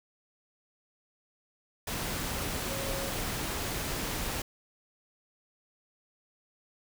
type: tone in noise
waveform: sine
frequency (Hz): 545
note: C#5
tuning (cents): -29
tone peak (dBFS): -38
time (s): 2.69-3.1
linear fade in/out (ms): 5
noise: pink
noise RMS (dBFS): -34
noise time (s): 1.87-4.42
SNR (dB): -7
effects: none